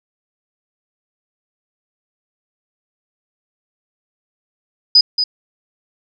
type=tone with echo; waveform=sine; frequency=4978 Hz; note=D#8; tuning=in tune; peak=-5 dBFS; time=4.95-5.01 s; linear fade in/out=5 ms; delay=230 ms; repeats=1; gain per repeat=-8 dB; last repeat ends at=5.24 s; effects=none